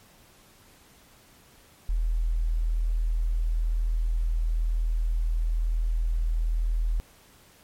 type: tone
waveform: sine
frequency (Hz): 40.53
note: E1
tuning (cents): -29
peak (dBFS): -22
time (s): 1.89-7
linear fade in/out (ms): 0
effects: pink hiss -56 dBFS RMS until 7.63 s + MP3 64 kbps